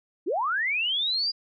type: linear sweep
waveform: sine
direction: up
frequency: 277.2 to 4897 Hz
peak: -23 dBFS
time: 0.26-1.32 s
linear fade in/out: 20 ms
effects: MP3 96 kbps